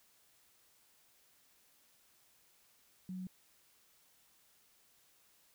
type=tone; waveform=sine; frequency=185 Hz; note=F#3; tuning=in tune; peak=-40 dBFS; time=3.09-3.27 s; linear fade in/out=2 ms; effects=white hiss -69 dBFS RMS until 5.54 s